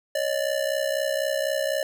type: ring-modulated tone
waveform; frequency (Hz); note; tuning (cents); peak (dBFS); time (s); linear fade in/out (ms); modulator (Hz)
square; 587.3; D5; 0; -21; 0.15-1.83; 2; 32
effects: none